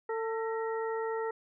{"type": "harmonic tone with a mistuned harmonic", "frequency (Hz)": 447.7, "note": "A4", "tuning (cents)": 30, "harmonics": [1, 2, 3, 4], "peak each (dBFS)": [-32, -38, -42, -44], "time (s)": [0.09, 1.31], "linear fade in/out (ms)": 5, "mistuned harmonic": 4, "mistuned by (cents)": 87, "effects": []}